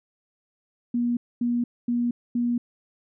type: tone bursts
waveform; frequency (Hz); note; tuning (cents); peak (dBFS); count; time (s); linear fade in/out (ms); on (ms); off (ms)
sine; 240; B3; -49; -21; 4; 0.94-2.58; 5; 230; 240
effects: none